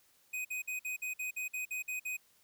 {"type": "tone bursts", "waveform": "square", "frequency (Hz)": 2502, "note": "D#7", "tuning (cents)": 9, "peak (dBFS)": -36, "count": 11, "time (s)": [0.33, 2.17], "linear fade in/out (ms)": 10, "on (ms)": 120, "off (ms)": 52, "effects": ["white hiss -68 dBFS RMS until 2.43 s"]}